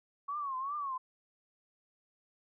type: tone with vibrato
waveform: sine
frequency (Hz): 1108.7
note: C#6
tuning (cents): 0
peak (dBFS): -34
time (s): 0.28-0.98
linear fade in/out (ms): 10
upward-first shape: triangle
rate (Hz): 2.6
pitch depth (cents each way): 150
effects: none